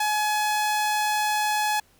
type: tone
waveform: sawtooth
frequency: 846 Hz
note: G#5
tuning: 32 cents sharp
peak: -18 dBFS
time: 0-1.8 s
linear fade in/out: 5 ms
effects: pink hiss -60 dBFS RMS until 1.99 s